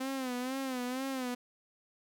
sawtooth tone with vibrato, 257.9 Hz, C4, 25 cents flat, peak -30 dBFS, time 0-1.35 s, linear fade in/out 10 ms, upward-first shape sine, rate 2.1 Hz, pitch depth 82 cents each way, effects none

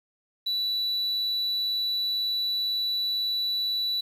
sine tone, 3951 Hz, B7, in tune, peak -22 dBFS, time 0.46-4.01 s, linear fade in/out 10 ms, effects tanh soft clip ceiling -24 dBFS + 9-bit

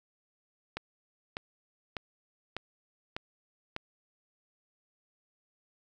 click train, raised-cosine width 0.3 ms, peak -19 dBFS, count 6, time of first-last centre 0.77-3.764 s, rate 1.67 Hz, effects none

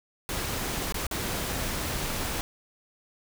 pink noise with dropouts, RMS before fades -31 dBFS, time 0.29-2.41 s, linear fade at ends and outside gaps 0 ms, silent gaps 0.923-0.943 / 1.067-1.112 s, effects none

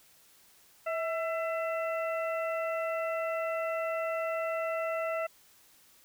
harmonic tone with a mistuned harmonic, 670 Hz, E5, 28 cents sharp, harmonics 1 / 2 / 3 / 4, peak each -31 / -37 / -41 / -43 dBFS, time 0.86-5.27 s, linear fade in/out 10 ms, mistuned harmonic 1, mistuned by -54 cents, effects white hiss -61 dBFS RMS until 6.04 s

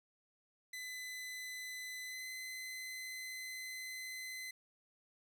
sawtooth tone with pitch glide, 2012 to 2039 Hz, B6 to C7, +32 to -45 cents, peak -40 dBFS, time 0.73-4.51 s, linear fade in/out 5 ms, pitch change +23 cents, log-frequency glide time 2.05-2.28 s, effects none

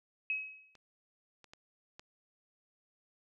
sine tone with exponential decay, 2556 Hz, D#7, 46 cents sharp, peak -29 dBFS, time 0.3-0.76 s, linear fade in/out 1 ms, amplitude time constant 100 ms
clicks, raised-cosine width 0.2 ms, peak -40 / -38 / -34 / -31 dBFS, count 4, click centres 0.753 / 1.443 / 1.535 / 1.995 s
effects none

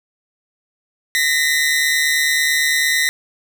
sawtooth tone pair together, 1858 / 2007 Hz, A#6 / B6, -6 / +27 cents, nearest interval minor second, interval 133 cents, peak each -14 dBFS, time 1.15-3.09 s, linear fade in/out 0 ms, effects none

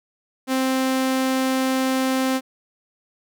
sawtooth tone, 262 Hz, C4, 2 cents sharp, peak -15 dBFS, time 0.47-2.41 s, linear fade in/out 50 ms, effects none

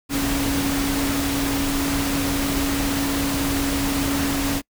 sine tone in noise, 278.3 Hz, C#4, 7 cents sharp, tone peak -22 dBFS, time 0.09-4.62 s, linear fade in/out 50 ms, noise pink, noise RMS -25 dBFS, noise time 0.09-4.62 s, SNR 0 dB, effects noise-tail reverb RT60 0.1 s tail -25 dB re dry

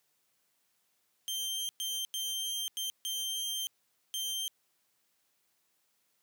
sawtooth tone bursts at uneven times, 3151 Hz, G7, 8 cents sharp, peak -30 dBFS, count 6, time 1.28-1.69 / 1.8-2.05 / 2.14-2.68 / 2.77-2.9 / 3.05-3.67 / 4.14-4.48 s, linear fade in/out 0 ms, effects white hiss -75 dBFS RMS until 6.22 s + high-pass 100 Hz 12 dB/octave

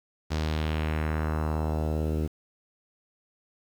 sawtooth tone with low-pass filter sweep, 77.78 Hz, D#2, in tune, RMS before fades -28 dBFS, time 0.3-2.28 s, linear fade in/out 20 ms, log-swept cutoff 5500 to 370 Hz, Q 1.7, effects 8-bit

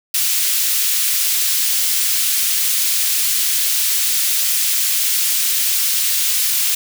white high-pass noise, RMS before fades -17 dBFS, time 0.14-6.75 s, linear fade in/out 5 ms, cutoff 2600 Hz, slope 12 dB/octave, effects none

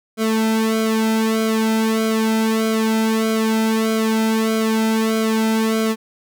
sawtooth tone with flanger, 221.4 Hz, A3, 11 cents sharp, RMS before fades -18 dBFS, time 0.17-5.96 s, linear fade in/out 50 ms, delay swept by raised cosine 1.1 to 1.77 ms, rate 1.6 Hz, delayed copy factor -0.9, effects none

